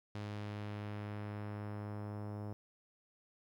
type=tone with low-pass filter sweep; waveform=sawtooth; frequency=103.83 Hz; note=G#2; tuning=in tune; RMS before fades=-43 dBFS; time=0.15-2.53 s; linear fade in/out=0 ms; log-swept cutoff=4700 to 860 Hz; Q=0.9; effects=12-bit